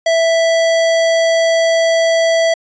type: tone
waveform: square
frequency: 659.3 Hz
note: E5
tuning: in tune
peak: -11 dBFS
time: 0.06-2.54 s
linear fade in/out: 5 ms
effects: resampled to 16000 Hz